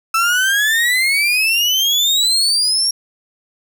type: exponential sweep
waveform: 35% pulse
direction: up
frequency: 1314 to 5620 Hz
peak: -11 dBFS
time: 0.14-2.91 s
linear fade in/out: 5 ms
effects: none